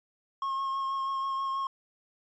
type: tone with vibrato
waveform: triangle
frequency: 1081 Hz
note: C#6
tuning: 44 cents flat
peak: -27 dBFS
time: 0.42-1.67 s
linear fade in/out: 2 ms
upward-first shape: triangle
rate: 6.2 Hz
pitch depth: 19 cents each way
effects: resampled to 16000 Hz

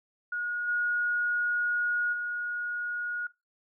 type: tone with level steps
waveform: sine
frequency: 1444 Hz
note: F#6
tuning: 43 cents flat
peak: -29 / -25 / -30 dBFS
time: 0.32-3.27 s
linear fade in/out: 5 ms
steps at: 0.67 / 2.12 s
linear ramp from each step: 20 ms
effects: noise-tail reverb RT60 0.2 s tail -18 dB re dry

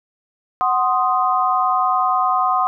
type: chord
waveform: sine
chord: C diminished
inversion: second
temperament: equal with one note detuned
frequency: 743.4 / 1046.5 / 1244.5 Hz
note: Gb5 / C6 / Eb6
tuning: +8 / 0 / 0 cents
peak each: -19 dBFS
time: 0.61-2.67 s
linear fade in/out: 0 ms
effects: none

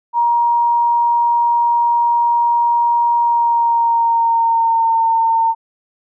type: tone with pitch glide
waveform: sine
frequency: 945 to 908.6 Hz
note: A#5 to A#5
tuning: +23 to -45 cents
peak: -11 dBFS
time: 0.13-5.55 s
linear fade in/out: 50 ms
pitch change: -68 cents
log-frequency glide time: 3.17-4.96 s
effects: none

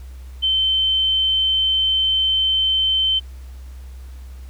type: tone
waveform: sine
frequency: 3088 Hz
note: G7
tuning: 27 cents flat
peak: -15 dBFS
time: 0.42-3.2 s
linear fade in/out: 20 ms
effects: added 64 Hz sine -33 dBFS peak until 4.49 s + pink hiss -52 dBFS RMS until 4.49 s

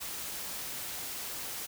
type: noise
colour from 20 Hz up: white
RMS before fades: -39 dBFS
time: 0-1.67 s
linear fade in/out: 20 ms
effects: none

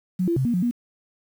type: tone with pitch steps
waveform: sine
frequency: 183.1 / 339.7 / 131.8 / 237.9 / 179.4 / 240.4 Hz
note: F#3 / F4 / C3 / A#3 / F3 / B3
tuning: -18 / -48 / +13 / +35 / +47 / -46 cents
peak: -19 dBFS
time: 0.19-0.712 s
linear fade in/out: 10 ms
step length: 87 ms
effects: 8-bit

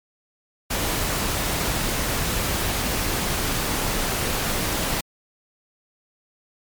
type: noise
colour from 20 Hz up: pink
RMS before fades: -24 dBFS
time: 0.7-5.01 s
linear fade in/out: 10 ms
effects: MP3 96 kbps

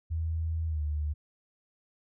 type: tone with pitch glide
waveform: sine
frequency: 81.1 to 74.8 Hz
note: E2 to D2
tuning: -28 to +32 cents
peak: -28 dBFS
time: 0.1-1.14 s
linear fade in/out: 20 ms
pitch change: -140 cents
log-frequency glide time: 0.67-0.82 s
effects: none

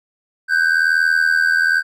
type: ring-modulated tone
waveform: triangle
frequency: 1553 Hz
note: G6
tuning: 17 cents flat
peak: -8 dBFS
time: 0.48-1.83 s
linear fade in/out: 50 ms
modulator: 40.5 Hz
effects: none

